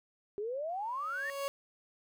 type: exponential sweep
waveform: sine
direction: up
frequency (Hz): 395.9 to 1873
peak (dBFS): -34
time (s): 0.38-1.3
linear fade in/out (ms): 0
type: tone with exponential growth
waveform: 30% pulse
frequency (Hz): 556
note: C#5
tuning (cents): +5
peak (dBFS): -29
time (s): 0.69-1.48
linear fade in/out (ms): 0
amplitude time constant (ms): 170
effects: none